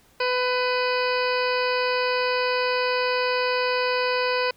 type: harmonic tone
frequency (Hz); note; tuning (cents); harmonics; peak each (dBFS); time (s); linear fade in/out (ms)
500; B4; +21; 1 / 2 / 3 / 4 / 5 / 6 / 8 / 9 / 10; -24 / -27 / -30 / -34 / -30 / -37 / -38 / -35 / -36; 0.2-4.51; 5
effects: pink hiss -58 dBFS RMS until 4.56 s